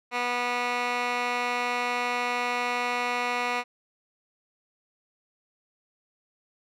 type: tone with band-pass filter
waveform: 15% pulse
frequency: 244.3 Hz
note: B3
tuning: 19 cents flat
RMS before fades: -28 dBFS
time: 0.11-3.64 s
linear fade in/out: 50 ms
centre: 1800 Hz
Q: 1.4
effects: none